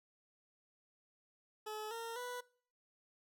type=tone with pitch steps; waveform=20% pulse; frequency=428.8 / 459.6 / 492.6 Hz; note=A4 / A#4 / B4; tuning=-45 / -25 / -5 cents; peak=-37 dBFS; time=1.66-2.41 s; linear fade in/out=10 ms; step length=250 ms; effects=noise-tail reverb RT60 0.5 s tail -22 dB re dry